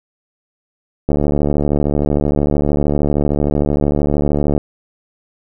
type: click train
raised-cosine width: 2 ms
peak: -3 dBFS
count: 256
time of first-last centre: 1.09-4.578 s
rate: 73.1 Hz
effects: none